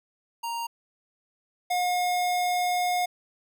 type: tone pair in turn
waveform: square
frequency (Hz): 932.3 / 718.1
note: A#5 / F5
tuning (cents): 0 / +48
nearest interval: perfect fourth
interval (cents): 452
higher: first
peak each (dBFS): -30 / -24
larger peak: second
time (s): 0.43-0.67 / 1.7-3.06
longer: second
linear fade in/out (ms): 10
effects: none